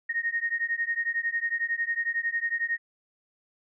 sine beating tone pair, 1854 / 1865 Hz, A#6 / A#6, -10 / 0 cents, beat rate 11 Hz, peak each -29 dBFS, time 0.09-2.78 s, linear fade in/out 10 ms, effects none

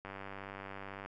click train, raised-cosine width 0.5 ms, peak -29 dBFS, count 100, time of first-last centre 0.05-1.06 s, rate 98 Hz, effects none

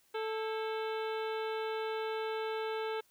harmonic tone with a mistuned harmonic, 440 Hz, A4, in tune, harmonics 1 / 2 / 3 / 4 / 5 / 6 / 7 / 8 / 9, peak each -35 / -41 / -45 / -47 / -49 / -51 / -52 / -53 / -54 dBFS, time 0.14-3.01 s, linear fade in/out 10 ms, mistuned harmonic 4, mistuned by -140 cents, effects white hiss -69 dBFS RMS until 3.1 s

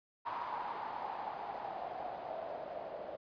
blue noise with low-pass filter sweep, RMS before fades -42 dBFS, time 0.25-3.17 s, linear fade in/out 20 ms, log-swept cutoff 980 to 600 Hz, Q 5.7, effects resampled to 11025 Hz

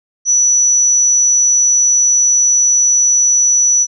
sine tone, 5920 Hz, F#8, in tune, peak -8 dBFS, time 0.25-3.87 s, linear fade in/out 50 ms, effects none

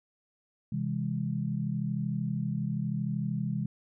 sine chord, C augmented, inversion none, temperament just, 130.81 / 163.52 / 204.4 Hz, C3 / E3 / G#3, 0 / -14 / -27 cents, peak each -33 dBFS, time 0.72-3.66 s, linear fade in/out 5 ms, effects none

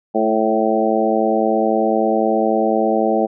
harmonic tone with a mistuned harmonic, 110 Hz, A2, in tune, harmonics 2 / 3 / 4 / 5 / 6 / 7, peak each -21 / -21 / -21 / -21 / -21 / -21 dBFS, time 0.14-3.27 s, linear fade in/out 20 ms, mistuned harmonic 3, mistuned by +20 cents, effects none

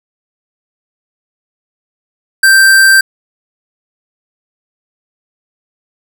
square tone, 1568 Hz, G6, in tune, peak -4 dBFS, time 2.43-3.01 s, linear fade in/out 5 ms, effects none

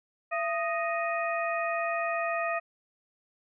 harmonic tone with a mistuned harmonic, 622.3 Hz, D#5, in tune, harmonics 1 / 2 / 3 / 4, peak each -30 / -33 / -35 / -36 dBFS, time 0.31-2.6 s, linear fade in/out 20 ms, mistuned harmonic 1, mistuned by +140 cents, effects none

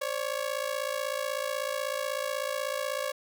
sawtooth ring-modulated tone, 557 Hz, C#5, 8 cents sharp, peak -23 dBFS, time 0.01-3.12 s, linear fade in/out 10 ms, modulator 28.1 Hz, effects none

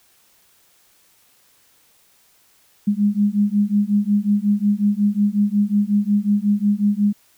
sine beating tone pair, 202.6 / 208.1 Hz, G#3 / G#3, -43 / +4 cents, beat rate 5.5 Hz, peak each -18 dBFS, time 2.87-7.13 s, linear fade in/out 10 ms, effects white hiss -57 dBFS RMS until 7.37 s

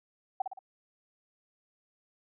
sine tone with echo, 764 Hz, G5, 45 cents flat, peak -25 dBFS, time 0.4-0.42 s, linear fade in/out 5 ms, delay 57 ms, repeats 3, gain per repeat -6 dB, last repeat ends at 0.591 s, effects none

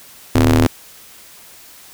sawtooth ring-modulated tone, 78.5 Hz, D#2, 16 cents sharp, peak -3 dBFS, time 0.35-0.67 s, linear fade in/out 5 ms, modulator 180 Hz, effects white hiss -42 dBFS RMS until 1.93 s

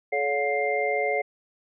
sine tone cluster, 429.8 / 564 / 717 / 2102 Hz, A4 / C#5 / F5 / C7, -41 / +30 / +45 / +7 cents, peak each -28 dBFS, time 0.12-1.22 s, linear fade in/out 10 ms, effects none

